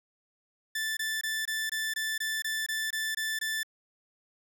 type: tone bursts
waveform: sawtooth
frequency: 1760 Hz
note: A6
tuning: in tune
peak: -26 dBFS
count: 12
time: 0.75-3.632 s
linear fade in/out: 5 ms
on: 220 ms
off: 22 ms
effects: none